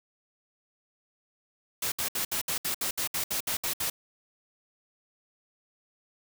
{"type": "noise bursts", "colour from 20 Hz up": "white", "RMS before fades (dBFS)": -30, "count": 13, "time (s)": [1.82, 3.9], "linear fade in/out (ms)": 5, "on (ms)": 100, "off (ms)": 65, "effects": []}